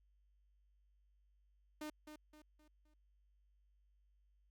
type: tone with echo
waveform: sawtooth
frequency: 304 Hz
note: D#4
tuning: 40 cents flat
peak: -40 dBFS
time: 1.81-1.9 s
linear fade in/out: 5 ms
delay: 260 ms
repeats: 4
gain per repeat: -8 dB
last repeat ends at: 2.94 s
effects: added 50 Hz sine -70 dBFS peak until 4.5 s